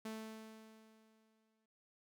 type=tone with exponential decay; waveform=sawtooth; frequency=219.9 Hz; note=A3; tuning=1 cent flat; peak=-38 dBFS; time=0.05-1.66 s; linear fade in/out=5 ms; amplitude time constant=350 ms; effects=none